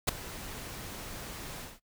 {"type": "noise with ADSR envelope", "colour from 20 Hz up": "pink", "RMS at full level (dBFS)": -23, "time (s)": [0.07, 1.8], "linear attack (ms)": 17, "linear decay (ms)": 8, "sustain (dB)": -19, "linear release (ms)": 190, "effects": ["noise-tail reverb RT60 0.1 s tail -21 dB re dry"]}